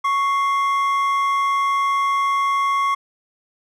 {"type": "tone pair together", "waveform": "triangle", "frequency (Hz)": [1108.7, 2095], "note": ["C#6", "C7"], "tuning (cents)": [0, 2], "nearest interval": "major seventh", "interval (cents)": 1102, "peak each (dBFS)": [-15, -26], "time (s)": [0.04, 2.95], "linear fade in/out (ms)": 10, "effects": []}